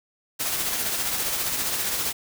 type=noise with tremolo; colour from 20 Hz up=white; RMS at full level=-25 dBFS; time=0.39-2.13 s; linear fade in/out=20 ms; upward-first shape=sine; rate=15 Hz; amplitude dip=35%; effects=none